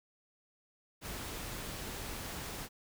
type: noise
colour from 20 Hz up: pink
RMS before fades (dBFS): -42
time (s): 1.01-2.69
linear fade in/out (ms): 50
effects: none